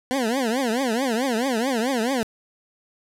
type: tone with vibrato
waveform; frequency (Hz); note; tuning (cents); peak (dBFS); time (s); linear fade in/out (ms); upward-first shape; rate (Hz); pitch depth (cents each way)
20% pulse; 245.4; B3; -11; -16; 0.11-2.23; 0; triangle; 4.6; 250
effects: low-pass 12000 Hz 12 dB/octave